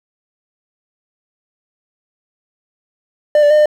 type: tone with pitch steps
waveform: triangle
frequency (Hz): 598 / 585 / 606 / 602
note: D5 / D5 / D#5 / D5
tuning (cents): +31 / -7 / -46 / +43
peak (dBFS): -5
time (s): 3.35-3.658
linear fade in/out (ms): 2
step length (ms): 77
effects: 7-bit